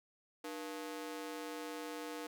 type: ring-modulated tone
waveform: sawtooth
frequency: 392 Hz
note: G4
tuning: in tune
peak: -35 dBFS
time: 0.44-2.27 s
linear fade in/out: 5 ms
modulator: 89 Hz
effects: none

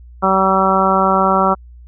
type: harmonic tone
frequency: 191.1 Hz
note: G3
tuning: 44 cents flat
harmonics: 1 / 2 / 3 / 4 / 5 / 6 / 7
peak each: -19 / -21 / -19 / -18 / -19 / -18 / -17 dBFS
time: 0.22-1.55 s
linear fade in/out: 20 ms
effects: added 60 Hz sine -36 dBFS peak until 1.87 s

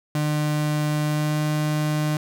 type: tone with pitch glide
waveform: 35% pulse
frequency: 150.5 to 151.9 Hz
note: D3 to D#3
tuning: +43 to -41 cents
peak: -19 dBFS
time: 0.15-2.17 s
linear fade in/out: 2 ms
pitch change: +16 cents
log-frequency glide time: 1.02-1.43 s
effects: none

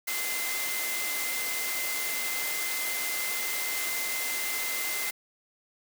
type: tone in noise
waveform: sine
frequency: 2069 Hz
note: C7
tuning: 20 cents flat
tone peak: -34 dBFS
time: 0.07-5.11 s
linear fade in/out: 10 ms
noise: white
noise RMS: -32 dBFS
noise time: 0.07-5.11 s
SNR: -5 dB
effects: high-pass 300 Hz 12 dB/octave

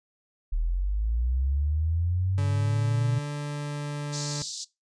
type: linear sweep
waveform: sine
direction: up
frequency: 37.22 to 122.6 Hz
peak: -23 dBFS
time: 0.52-3.19 s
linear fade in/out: 10 ms
type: tone with pitch glide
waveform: 40% pulse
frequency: 143.1 to 146.19 Hz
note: D3 to D3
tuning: -45 to -8 cents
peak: -29 dBFS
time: 2.38-4.42 s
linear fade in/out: 0 ms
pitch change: +37 cents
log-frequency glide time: 2.6-3.33 s
type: band-pass noise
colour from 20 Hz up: pink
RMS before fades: -36 dBFS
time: 4.12-4.65 s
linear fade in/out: 20 ms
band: 4000 to 7600 Hz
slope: 48 dB/octave
effects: noise-tail reverb RT60 0.2 s tail -19 dB re dry + resampled to 22050 Hz

